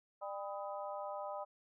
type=harmonic tone with a mistuned harmonic; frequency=199.4 Hz; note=G3; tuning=30 cents sharp; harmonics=3 / 4 / 5 / 6; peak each=-43 / -45 / -47 / -49 dBFS; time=0.21-1.45 s; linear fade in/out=20 ms; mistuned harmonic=6; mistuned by=+87 cents; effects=none